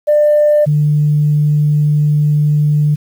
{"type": "tone pair in turn", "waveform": "sine", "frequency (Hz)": [596, 149], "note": ["D5", "D3"], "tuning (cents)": [25, 25], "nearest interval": "2 octaves", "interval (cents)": 2400, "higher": "first", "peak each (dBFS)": [-6, -8], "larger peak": "first", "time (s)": [[0.07, 0.66], [0.66, 2.96]], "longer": "second", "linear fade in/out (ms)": 20, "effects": ["tanh soft clip ceiling -3 dBFS", "7-bit"]}